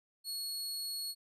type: tone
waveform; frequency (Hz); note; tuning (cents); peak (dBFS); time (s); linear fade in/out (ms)
sawtooth; 4344; C#8; -36; -34; 0.24-1.15; 50
effects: resampled to 32000 Hz